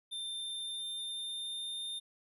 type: tone with pitch glide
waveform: square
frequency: 3585 to 3625 Hz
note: A7 to A#7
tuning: +32 to -49 cents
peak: -38 dBFS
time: 0.11-2 s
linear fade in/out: 20 ms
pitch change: +19 cents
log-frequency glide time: 0.33-1.84 s
effects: none